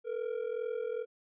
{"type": "ring-modulated tone", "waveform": "triangle", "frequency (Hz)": 466.2, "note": "A#4", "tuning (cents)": 0, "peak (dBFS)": -28, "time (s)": [0.04, 1.06], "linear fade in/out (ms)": 50, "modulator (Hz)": 21.2, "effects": ["resampled to 8000 Hz"]}